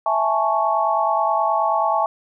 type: chord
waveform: sine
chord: A major seventh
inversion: second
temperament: equal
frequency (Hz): 659.3 / 830.6 / 880 / 1108.7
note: E5 / G#5 / A5 / C#6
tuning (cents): 0 / 0 / 0 / 0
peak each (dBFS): -22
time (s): 0.06-2.06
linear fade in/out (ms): 2
effects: none